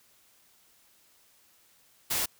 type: noise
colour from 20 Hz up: white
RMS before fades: -29 dBFS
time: 2.1-2.26 s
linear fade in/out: 10 ms
effects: white hiss -63 dBFS RMS until 2.39 s